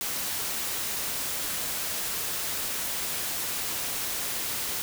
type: noise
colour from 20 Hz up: white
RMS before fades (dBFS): -31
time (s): 0.01-4.82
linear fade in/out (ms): 0
effects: none